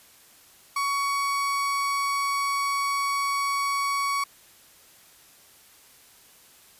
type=tone; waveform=35% pulse; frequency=1121 Hz; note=C#6; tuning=19 cents sharp; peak=-22 dBFS; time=0.76-4.24 s; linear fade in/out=5 ms; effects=white hiss -54 dBFS RMS until 6.79 s + resampled to 32000 Hz